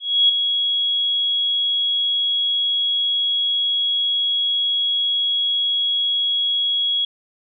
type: tone with ADSR envelope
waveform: sine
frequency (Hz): 3326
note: G#7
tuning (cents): +2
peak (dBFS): -10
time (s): 0-7.05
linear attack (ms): 290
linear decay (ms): 8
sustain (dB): -7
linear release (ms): 4
effects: none